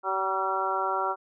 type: harmonic tone with a mistuned harmonic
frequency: 190.9 Hz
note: G3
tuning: 46 cents flat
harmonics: 2 / 3 / 4 / 5 / 6 / 7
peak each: -34 / -35 / -31 / -31 / -34 / -30 dBFS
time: 0.03-1.16 s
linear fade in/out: 50 ms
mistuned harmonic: 7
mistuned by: +29 cents
effects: none